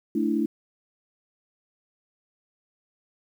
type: chord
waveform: sine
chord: A suspended fourth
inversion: none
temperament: just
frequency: 220 / 293.3 / 330 Hz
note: A3 / D4 / E4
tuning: 0 / -2 / +2 cents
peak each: -26 dBFS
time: 0.15-0.46 s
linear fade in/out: 5 ms
effects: 9-bit